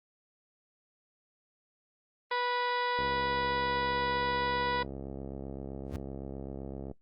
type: harmonic tone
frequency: 490 Hz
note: B4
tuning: 14 cents flat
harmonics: 1 / 2 / 3 / 4 / 5 / 6 / 7 / 8 / 9 / 10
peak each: -35 / -32 / -39 / -38 / -45 / -48 / -45 / -44 / -54 / -49 dBFS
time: 2.31-4.83 s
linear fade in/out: 5 ms
type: click train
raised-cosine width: 2 ms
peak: -27 dBFS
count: 267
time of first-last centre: 2.99-6.913 s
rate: 67.8 Hz
type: tone with exponential growth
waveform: square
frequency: 81.9 Hz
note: E2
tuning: 11 cents flat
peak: -34 dBFS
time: 5.84-5.96 s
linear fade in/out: 0 ms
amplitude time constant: 24 ms
effects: noise-tail reverb RT60 0.1 s tail -19 dB re dry + Opus 32 kbps